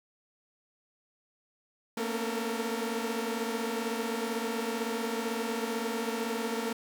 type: tone cluster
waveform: sawtooth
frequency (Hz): 226.7 / 242.5 / 276 / 444.8 / 466.9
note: A#3 / B3 / C#4 / A4 / A#4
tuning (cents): -48 / -31 / -7 / +19 / +3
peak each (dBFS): -31 / -36 / -38 / -33 / -33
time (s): 1.97-6.73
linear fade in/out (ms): 5
effects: none